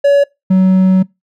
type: tone pair in turn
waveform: triangle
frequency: 566 / 187.52 Hz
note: C#5 / F#3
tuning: +36 / +23 cents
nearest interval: octave + perfect fifth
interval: 1913 cents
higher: first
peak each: -4 dBFS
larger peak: neither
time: 0.04-0.24 / 0.5-1.03 s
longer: second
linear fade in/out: 10 ms
effects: noise-tail reverb RT60 0.2 s tail -23 dB re dry